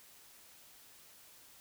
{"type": "silence", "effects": ["white hiss -59 dBFS RMS until 1.6 s"]}